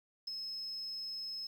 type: tone with ADSR envelope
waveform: sine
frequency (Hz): 5180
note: E8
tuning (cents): -31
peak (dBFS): -34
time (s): 0.27-1.47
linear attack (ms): 9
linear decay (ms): 7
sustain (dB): -5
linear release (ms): 4
effects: 10-bit